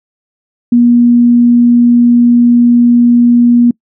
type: tone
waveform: sine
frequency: 239.7 Hz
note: A#3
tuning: 48 cents sharp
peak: -3 dBFS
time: 0.72-3.71 s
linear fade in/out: 5 ms
effects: noise-tail reverb RT60 0.1 s tail -25 dB re dry